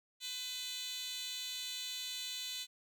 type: tone with high-pass filter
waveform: 10% pulse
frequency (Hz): 503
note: B4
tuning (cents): +32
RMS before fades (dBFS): -42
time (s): 0.2-2.67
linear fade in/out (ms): 50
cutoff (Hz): 4000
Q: 4.2
effects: none